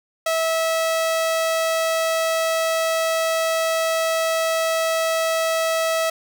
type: tone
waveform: sawtooth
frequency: 650 Hz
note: E5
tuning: 24 cents flat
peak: -15 dBFS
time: 0.26-6.1 s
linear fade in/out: 5 ms
effects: none